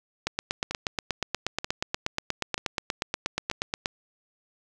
two click trains, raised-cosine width 0.2 ms, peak -9 / -14 dBFS, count 31 / 4, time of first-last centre 0.27-3.859 / 0.71-3.514 s, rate 8.36 / 1.07 Hz, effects none

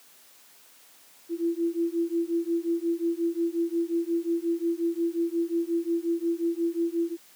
sine beating tone pair, 334.1 / 339.7 Hz, E4 / F4, +23 / -48 cents, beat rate 5.6 Hz, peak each -27 dBFS, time 1.29-7.17 s, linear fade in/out 50 ms, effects white hiss -55 dBFS RMS until 7.35 s + high-pass 200 Hz 12 dB/octave

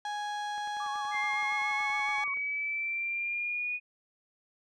35% pulse tone with pitch glide, 830.6 to 838.3 Hz, G#5 to G#5, 0 to +16 cents, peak -31 dBFS, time 0.05-2.24 s, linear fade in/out 2 ms, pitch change +16 cents, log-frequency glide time 0.56-1.76 s
click train, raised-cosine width 0.5 ms, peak -36 dBFS, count 20, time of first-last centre 0.58-2.372 s, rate 10.6 Hz
sine tone with vibrato, 1138 Hz, C#6, 45 cents sharp, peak -37 dBFS, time 0.8-2.34 s, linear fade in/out 2 ms, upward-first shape sine, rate 7.1 Hz, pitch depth 68 cents each way
sine linear sweep, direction up, 2093 to 2470 Hz, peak -30 dBFS, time 1.11-3.8 s, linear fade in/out 50 ms
effects low-pass 5000 Hz 12 dB/octave

